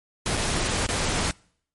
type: noise with dropouts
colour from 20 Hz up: pink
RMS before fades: -25 dBFS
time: 0.26-1.31 s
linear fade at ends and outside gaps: 0 ms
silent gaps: 0.37-0.374 / 0.864-0.889 s
effects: noise-tail reverb RT60 0.6 s tail -25 dB re dry + MP3 48 kbps